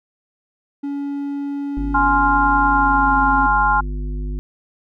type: tone with pitch glide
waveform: triangle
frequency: 282.7 to 270.9 Hz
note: C#4 to C#4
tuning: +34 to -40 cents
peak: -20 dBFS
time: 0.83-3.47 s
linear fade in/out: 10 ms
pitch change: -74 cents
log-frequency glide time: 2.66-3.19 s
type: harmonic tone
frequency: 50.4 Hz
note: G1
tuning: 49 cents sharp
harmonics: 1 / 3 / 5 / 7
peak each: -22 / -34 / -35 / -40 dBFS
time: 1.77-4.39 s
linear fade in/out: 0 ms
type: chord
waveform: sine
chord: F minor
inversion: first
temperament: just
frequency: 838.1 / 1047.7 / 1396.9 Hz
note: Ab5 / C6 / F6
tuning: +16 / +2 / 0 cents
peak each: -17 / -18 / -18 dBFS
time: 1.94-3.81 s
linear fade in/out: 10 ms
effects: none